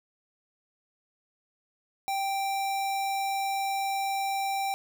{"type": "tone", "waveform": "square", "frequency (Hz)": 784, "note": "G5", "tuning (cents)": 0, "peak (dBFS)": -28, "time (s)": [2.08, 4.74], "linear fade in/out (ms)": 0, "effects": []}